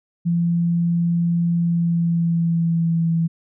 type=tone with pitch glide; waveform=sine; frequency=170.6 to 165.46 Hz; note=F3 to E3; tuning=-40 to +7 cents; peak=-16 dBFS; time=0.25-3.28 s; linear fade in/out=20 ms; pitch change=-53 cents; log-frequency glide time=1.55-3.11 s; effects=none